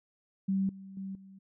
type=tone with level steps; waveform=sine; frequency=192.9 Hz; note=G3; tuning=28 cents flat; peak=-26 / -44 / -36 / -49 dBFS; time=0.48-1.39 s; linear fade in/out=10 ms; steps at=0.69 / 0.97 / 1.15 s; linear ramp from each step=2 ms; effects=none